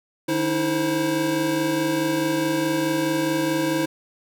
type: tone cluster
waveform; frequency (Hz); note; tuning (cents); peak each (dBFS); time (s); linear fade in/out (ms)
square; 151.4 / 298.8 / 323.5 / 526; D#3 / D4 / E4 / C5; -47 / +30 / -32 / +9; -32 / -31 / -23 / -28; 0.28-3.86; 10
effects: none